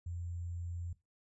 sine tone with sample-and-hold, 86.3 Hz, F2, 20 cents flat, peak -38 dBFS, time 0.06-0.93 s, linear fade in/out 5 ms, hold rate 7350 Hz, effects noise-tail reverb RT60 0.2 s tail -17 dB re dry + resampled to 24000 Hz

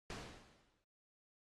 pink noise with exponential decay, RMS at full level -45 dBFS, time 0.1-0.84 s, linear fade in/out 1 ms, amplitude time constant 160 ms, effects low-pass 6000 Hz 12 dB/octave + AAC 32 kbps

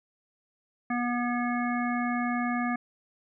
harmonic tone, 242.4 Hz, B3, 32 cents flat, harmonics 1 / 3 / 5 / 7 / 9, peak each -28 / -33 / -35 / -36 / -38 dBFS, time 0.9-2.76 s, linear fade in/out 5 ms, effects none

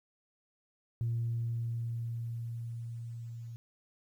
sine tone with level ramp, 116.54 Hz, A#2, in tune, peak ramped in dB -28 to -41 dBFS, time 1.01-3.56 s, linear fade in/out 0 ms, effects tanh soft clip ceiling -26 dBFS + 11-bit

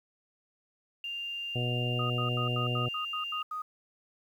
sine tone, 2794 Hz, F7, in tune, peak -34 dBFS, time 1.04-3.42 s, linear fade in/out 2 ms
harmonic tone, 122.2 Hz, B2, 18 cents flat, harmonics 1 / 2 / 3 / 4 / 5 / 6, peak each -30 / -39 / -40 / -40 / -42 / -44 dBFS, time 1.55-2.89 s, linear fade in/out 10 ms
sine tone bursts, 1244.5 Hz, D#6, in tune, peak -33 dBFS, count 9, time 1.99-3.62 s, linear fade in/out 5 ms, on 110 ms, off 80 ms
effects 10-bit

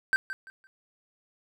triangle tone with echo, 1554 Hz, G6, 16 cents flat, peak -18 dBFS, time 0.13-0.16 s, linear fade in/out 0 ms, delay 170 ms, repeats 3, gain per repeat -12 dB, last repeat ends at 0.67 s, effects none

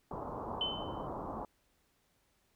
white low-pass noise, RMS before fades -41 dBFS, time 0.11-1.45 s, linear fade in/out 2 ms, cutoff 1100 Hz, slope 48 dB/octave
sine tone with exponential decay, 3051 Hz, G7, 48 cents flat, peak -29 dBFS, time 0.61-1.07 s, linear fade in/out 2 ms, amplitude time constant 100 ms
effects pink hiss -74 dBFS RMS until 2.55 s

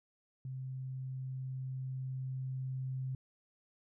sine tone with level ramp, 130.81 Hz, C3, in tune, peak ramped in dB -39 to -35 dBFS, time 0.45-3.15 s, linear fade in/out 2 ms, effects none

